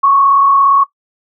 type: tone with frequency modulation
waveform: sine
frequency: 1108 Hz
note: C#6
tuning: 1 cent flat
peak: -6 dBFS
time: 0.03-0.84 s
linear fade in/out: 10 ms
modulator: 37.3 Hz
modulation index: 0.64
effects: noise-tail reverb RT60 0.1 s tail -18 dB re dry